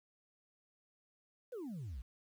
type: exponential sweep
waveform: sine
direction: down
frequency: 530 to 51.91 Hz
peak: -39 dBFS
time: 1.52-2.02 s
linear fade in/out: 10 ms
effects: tanh soft clip ceiling -40 dBFS + 11-bit